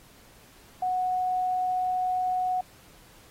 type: tone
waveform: sine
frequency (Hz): 736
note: F#5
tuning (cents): -9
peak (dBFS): -24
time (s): 0.82-2.61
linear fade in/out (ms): 5
effects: pink hiss -55 dBFS RMS until 3.3 s + AAC 48 kbps